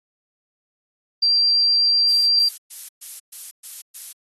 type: tone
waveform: sine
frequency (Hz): 4723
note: D8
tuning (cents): +9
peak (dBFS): -14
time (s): 1.22-2.49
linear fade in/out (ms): 10
type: noise bursts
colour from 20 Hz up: violet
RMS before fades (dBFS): -32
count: 7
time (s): 2.08-4.13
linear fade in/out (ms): 10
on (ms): 190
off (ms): 120
effects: AAC 32 kbps